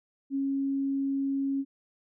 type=tone; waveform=sine; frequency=274.1 Hz; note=C#4; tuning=19 cents flat; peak=-26 dBFS; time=0.3-1.65 s; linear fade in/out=50 ms; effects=none